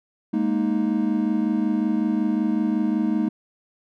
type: chord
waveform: triangle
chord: Ab suspended second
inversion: none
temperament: equal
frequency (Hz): 207.7 / 233.1 / 311.1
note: Ab3 / Bb3 / Eb4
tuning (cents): 0 / 0 / 0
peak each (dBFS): -22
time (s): 0.33-3.29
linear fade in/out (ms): 10
effects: none